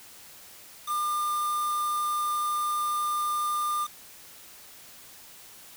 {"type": "tone with quantisation", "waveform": "triangle", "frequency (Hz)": 1202, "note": "D6", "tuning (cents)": 40, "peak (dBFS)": -24, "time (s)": [0.86, 3.88], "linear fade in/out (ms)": 50, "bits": 6, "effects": ["white hiss -49 dBFS RMS until 5.76 s"]}